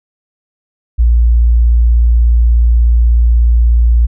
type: tone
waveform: sine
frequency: 58.27 Hz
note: A#1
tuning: in tune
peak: -5 dBFS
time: 0.98-4.07 s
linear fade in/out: 20 ms
effects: none